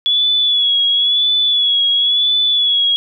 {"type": "tone with vibrato", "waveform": "sine", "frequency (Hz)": 3396, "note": "G#7", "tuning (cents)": 38, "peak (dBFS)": -11, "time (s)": [0.06, 2.96], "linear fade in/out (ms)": 0, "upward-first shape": "sine", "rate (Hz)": 0.97, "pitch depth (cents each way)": 48, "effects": []}